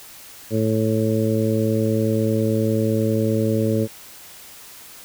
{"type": "harmonic tone", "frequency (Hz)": 110, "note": "A2", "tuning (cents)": 0, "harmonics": [1, 2, 3, 4, 5], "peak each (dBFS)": [-22, -22, -25, -24, -26], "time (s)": [0.5, 3.88], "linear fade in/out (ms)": 50, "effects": ["white hiss -42 dBFS RMS until 5.04 s"]}